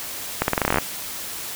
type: accelerating click train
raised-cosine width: 0.5 ms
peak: -3 dBFS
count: 13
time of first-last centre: 0.42-0.784 s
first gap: 61 ms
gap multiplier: 0.86
effects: white hiss -32 dBFS RMS until 1.55 s